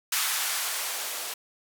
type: noise with band-pass filter sweep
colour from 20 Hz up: violet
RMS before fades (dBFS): -30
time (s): 0.12-1.34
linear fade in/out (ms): 5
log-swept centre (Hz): 1300 to 470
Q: 1.1
effects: none